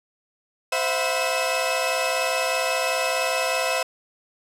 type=tone cluster; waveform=sawtooth; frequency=519 / 658 / 723 / 993 / 2589 Hz; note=C5 / E5 / F#5 / B5 / E7; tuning=-14 / -3 / -40 / +9 / -32 cents; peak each=-23 / -23 / -26 / -29 / -24 dBFS; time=0.72-3.83 s; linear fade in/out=5 ms; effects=low-pass 12000 Hz 12 dB/octave